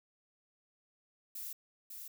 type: noise with echo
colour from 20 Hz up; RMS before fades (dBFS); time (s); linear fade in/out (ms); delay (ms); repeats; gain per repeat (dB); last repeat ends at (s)
violet; -43; 1.35-1.53; 5; 550; 1; -4; 2.08
effects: none